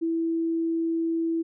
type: tone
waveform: sine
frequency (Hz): 329.6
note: E4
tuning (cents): 0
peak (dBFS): -23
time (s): 0.01-1.43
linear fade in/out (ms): 20
effects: none